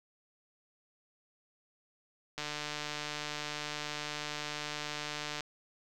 click train, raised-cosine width 0.2 ms, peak -20 dBFS, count 452, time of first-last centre 2.38-5.407 s, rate 149 Hz, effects none

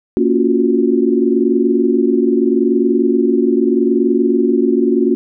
sine chord, Gb major seventh, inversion first, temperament equal with one note detuned, 233.1 / 279.8 / 349.2 / 370 Hz, Bb3 / Db4 / F4 / Gb4, 0 / +16 / 0 / 0 cents, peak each -16 dBFS, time 0.17-5.15 s, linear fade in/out 0 ms, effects none

